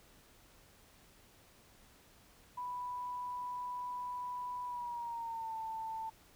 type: tone with pitch glide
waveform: sine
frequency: 987.8 to 890.3 Hz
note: B5 to A5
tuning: 0 to +20 cents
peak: -38 dBFS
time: 2.57-6.1 s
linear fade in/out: 10 ms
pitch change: -180 cents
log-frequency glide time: 4.64-5.55 s
effects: pink hiss -63 dBFS RMS until 6.35 s